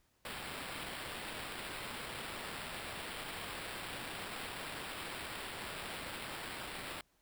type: noise with sample-and-hold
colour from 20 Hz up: violet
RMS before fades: -44 dBFS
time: 0.25-7.01 s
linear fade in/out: 2 ms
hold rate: 6300 Hz
effects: pink hiss -74 dBFS RMS until 7.21 s